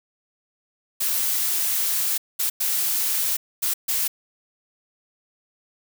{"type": "noise bursts at uneven times", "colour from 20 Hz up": "blue", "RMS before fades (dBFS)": -23, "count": 5, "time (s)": [[1, 2.18], [2.39, 2.5], [2.6, 3.37], [3.62, 3.74], [3.88, 4.08]], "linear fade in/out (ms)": 10, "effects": []}